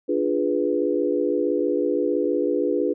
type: chord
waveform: sine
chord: D diminished seventh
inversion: none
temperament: equal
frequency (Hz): 293.7 / 349.2 / 415.3 / 493.9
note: D4 / F4 / Ab4 / Cb5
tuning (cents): 0 / 0 / 0 / 0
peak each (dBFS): -25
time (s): 0.08-2.94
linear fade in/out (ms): 20
effects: none